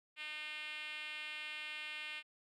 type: tone with band-pass filter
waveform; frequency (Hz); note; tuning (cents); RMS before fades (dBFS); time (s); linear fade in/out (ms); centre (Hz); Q
5% pulse; 303.9; D#4; -41; -45; 0.16-2.23; 50; 2600; 2.6
effects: none